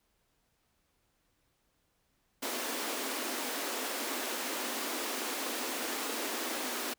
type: high-pass noise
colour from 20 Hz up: pink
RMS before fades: -36 dBFS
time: 2.42-6.94 s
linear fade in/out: 10 ms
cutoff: 230 Hz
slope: 96 dB/octave
effects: pink hiss -75 dBFS RMS until 6.98 s

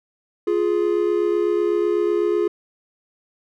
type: tone pair together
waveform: triangle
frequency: 349.2 / 417.2 Hz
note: F4 / G#4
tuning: 0 / +8 cents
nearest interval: minor third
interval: 308 cents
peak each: -18 dBFS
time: 0.47-2.48 s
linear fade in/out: 5 ms
effects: none

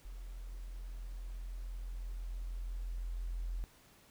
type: tone with level ramp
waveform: sine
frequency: 43 Hz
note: F1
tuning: 26 cents flat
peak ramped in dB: -43 to -35 dBFS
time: 0.05-3.64 s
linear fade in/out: 0 ms
effects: pink hiss -63 dBFS RMS until 4.1 s

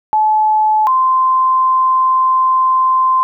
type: tone pair in turn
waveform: sine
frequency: 861 / 1039.3 Hz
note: A5 / C6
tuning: -38 / -12 cents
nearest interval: minor third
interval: 326 cents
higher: second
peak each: -9 dBFS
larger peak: neither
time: 0.13-0.87 / 0.87-3.23 s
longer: second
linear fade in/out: 0 ms
effects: none

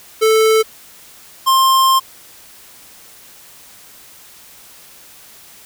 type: tone pair in turn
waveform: square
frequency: 440 / 1057.4 Hz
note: A4 / C6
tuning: 0 / +18 cents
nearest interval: octave + minor third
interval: 1518 cents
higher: second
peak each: -10 dBFS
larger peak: neither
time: 0.21-0.63 / 1.46-2 s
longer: second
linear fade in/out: 20 ms
effects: white hiss -42 dBFS RMS until 5.65 s

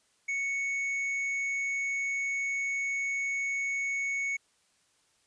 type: tone with tanh clipping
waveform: sine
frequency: 2217 Hz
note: C#7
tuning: in tune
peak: -30 dBFS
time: 0.28-4.37 s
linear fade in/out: 10 ms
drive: 6 dB
effects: white hiss -69 dBFS RMS until 5.26 s + resampled to 22050 Hz

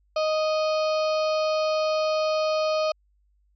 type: harmonic tone with a mistuned harmonic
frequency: 622.3 Hz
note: D#5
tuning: in tune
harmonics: 1 / 2 / 4 / 5 / 6 / 7 / 8 / 9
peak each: -22 / -30 / -36 / -41 / -47 / -37 / -41 / -47 dBFS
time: 0.16-2.92 s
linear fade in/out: 5 ms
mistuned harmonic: 9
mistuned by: +24 cents
effects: added 50 Hz sine -62 dBFS peak until 3.55 s

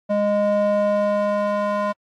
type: tone with band-pass filter sweep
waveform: square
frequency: 205.9 Hz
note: G#3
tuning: 15 cents flat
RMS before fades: -20 dBFS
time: 0.09-1.93 s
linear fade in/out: 20 ms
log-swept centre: 530 to 870 Hz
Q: 2.6
effects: AAC 48 kbps

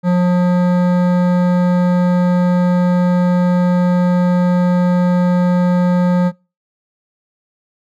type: tone with hard clipping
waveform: sine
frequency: 178.6 Hz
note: F3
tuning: 39 cents sharp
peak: -12 dBFS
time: 0.03-6.32 s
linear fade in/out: 50 ms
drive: 14 dB
effects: noise-tail reverb RT60 0.3 s tail -25 dB re dry

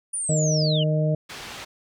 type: linear sweep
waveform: sine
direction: down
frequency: 9640 to 2794 Hz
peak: -25 dBFS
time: 0.13-0.84 s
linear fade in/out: 10 ms
type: harmonic tone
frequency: 154.3 Hz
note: D#3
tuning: 14 cents flat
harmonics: 1 / 2 / 3 / 4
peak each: -20 / -34 / -31 / -26 dBFS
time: 0.29-1.15 s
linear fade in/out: 5 ms
type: low-pass noise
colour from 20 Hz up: white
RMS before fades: -38 dBFS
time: 1.29-1.65 s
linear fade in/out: 10 ms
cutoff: 4000 Hz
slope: 12 dB/octave
effects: none

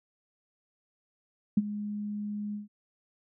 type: tone with ADSR envelope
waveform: sine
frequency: 207.7 Hz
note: G#3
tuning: in tune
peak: -17 dBFS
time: 1.57-2.68 s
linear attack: 6 ms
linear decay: 33 ms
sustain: -15 dB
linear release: 140 ms
effects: none

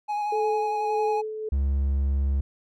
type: tone with vibrato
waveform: triangle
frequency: 833 Hz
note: G#5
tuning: 5 cents sharp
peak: -23 dBFS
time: 0.08-1.22 s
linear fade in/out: 20 ms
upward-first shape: square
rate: 11 Hz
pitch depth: 15 cents each way
type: tone with tremolo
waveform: sine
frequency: 433.6 Hz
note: A4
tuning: 25 cents flat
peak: -23 dBFS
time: 0.32-1.49 s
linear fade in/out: 5 ms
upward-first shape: sine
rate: 1.7 Hz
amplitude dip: 60%
type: tone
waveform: triangle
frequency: 68.9 Hz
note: C#2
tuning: 10 cents flat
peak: -19 dBFS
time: 1.52-2.41 s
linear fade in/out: 5 ms
effects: none

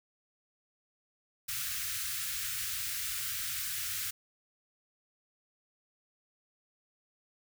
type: band-stop noise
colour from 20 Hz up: white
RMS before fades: -36 dBFS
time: 1.48-4.11 s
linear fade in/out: 10 ms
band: 140 to 1300 Hz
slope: 48 dB/octave
effects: none

